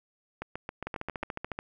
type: two click trains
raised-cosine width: 0.5 ms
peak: -20 / -19 dBFS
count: 7 / 11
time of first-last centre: 0.42-1.233 / 0.87-1.589 s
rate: 7.38 / 13.9 Hz
effects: none